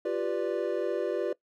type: chord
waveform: triangle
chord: G dominant seventh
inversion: third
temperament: equal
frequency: 349.2 / 392 / 493.9 / 587.3 Hz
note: F4 / G4 / B4 / D5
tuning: 0 / 0 / 0 / 0 cents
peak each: -31 dBFS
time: 0.05-1.33 s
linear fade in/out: 5 ms
effects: noise-tail reverb RT60 0.1 s tail -20 dB re dry